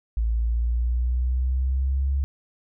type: exponential sweep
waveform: sine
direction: up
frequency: 55.5 to 69.3 Hz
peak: -20 dBFS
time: 0.17-2.24 s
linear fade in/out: 0 ms
effects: none